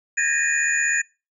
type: tone cluster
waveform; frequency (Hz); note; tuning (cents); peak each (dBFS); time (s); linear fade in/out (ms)
sine; 1646 / 1794 / 1870 / 2470 / 6950; G#6 / A6 / A#6 / D#7 / A8; -16 / +33 / +5 / -13 / -22; -25; 0.17-1.02; 10
effects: noise-tail reverb RT60 0.3 s tail -26 dB re dry